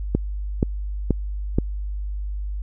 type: click train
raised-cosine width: 3 ms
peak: -5 dBFS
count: 4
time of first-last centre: 0.15-1.585 s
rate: 2.09 Hz
effects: added 50 Hz sine -25 dBFS peak until 2.62 s